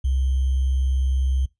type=tone with sample-and-hold; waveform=sine; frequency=65.41 Hz; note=C2; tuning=in tune; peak=-18 dBFS; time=0.04-1.46 s; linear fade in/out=10 ms; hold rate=3150 Hz; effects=noise-tail reverb RT60 0.2 s tail -23 dB re dry + resampled to 22050 Hz